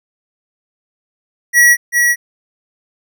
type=tone with echo; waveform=square; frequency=1925 Hz; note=B6; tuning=45 cents flat; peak=-6 dBFS; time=1.53-1.77 s; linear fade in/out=50 ms; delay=390 ms; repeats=1; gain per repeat=-4 dB; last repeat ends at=2.16 s; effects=none